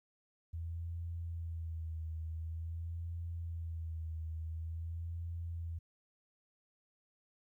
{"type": "tone with vibrato", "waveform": "sine", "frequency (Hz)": 82.4, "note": "E2", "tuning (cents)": 0, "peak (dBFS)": -38, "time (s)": [0.53, 5.79], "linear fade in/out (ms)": 10, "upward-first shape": "sine", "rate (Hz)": 0.47, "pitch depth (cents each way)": 46, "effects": ["13-bit"]}